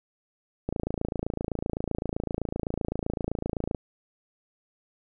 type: click train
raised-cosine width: 2 ms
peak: -15 dBFS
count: 86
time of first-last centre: 0.69-3.748 s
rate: 27.8 Hz
effects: none